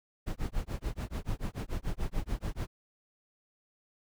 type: noise with tremolo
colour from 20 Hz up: brown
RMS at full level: -31 dBFS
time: 0.26-2.67 s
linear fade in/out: 20 ms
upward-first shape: sine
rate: 6.9 Hz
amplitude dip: 100%
effects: none